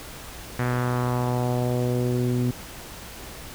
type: tone with low-pass filter sweep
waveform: sawtooth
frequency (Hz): 123.47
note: B2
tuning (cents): 0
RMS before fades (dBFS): -24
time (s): 0.59-2.51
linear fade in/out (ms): 5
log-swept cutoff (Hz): 1800 to 280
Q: 2.1
effects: added 60 Hz sine -49 dBFS peak until 3.54 s + pink hiss -40 dBFS RMS until 3.54 s